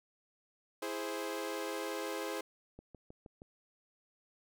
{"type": "chord", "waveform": "sawtooth", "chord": "E augmented", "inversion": "none", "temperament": "equal", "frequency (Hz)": [329.6, 415.3, 523.3], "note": ["E4", "G#4", "B#4"], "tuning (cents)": [0, 0, 0], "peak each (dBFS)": [-38, -37, -37], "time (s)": [0.82, 2.41], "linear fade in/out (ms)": 5}
{"type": "click train", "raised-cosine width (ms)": 2, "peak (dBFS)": -37, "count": 5, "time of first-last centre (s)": [2.79, 3.419], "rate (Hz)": 6.36}
{"effects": []}